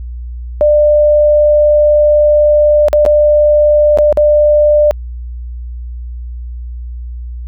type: tone with dropouts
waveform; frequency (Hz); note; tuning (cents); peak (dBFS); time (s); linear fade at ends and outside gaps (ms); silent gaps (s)
sine; 596; D5; +25; -5; 0.61-4.91; 0; 2.884-2.93 / 3.052-3.062 / 3.974-3.986 / 4.126-4.173
effects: added 60 Hz sine -21 dBFS peak until 7.47 s